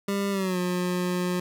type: tone with pitch glide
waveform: 25% pulse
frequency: 199.2 to 179.53 Hz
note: G3 to F3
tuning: +28 to +48 cents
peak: -21 dBFS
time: 0.08-1.4 s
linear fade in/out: 5 ms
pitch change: -180 cents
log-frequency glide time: 0.31-0.58 s
effects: none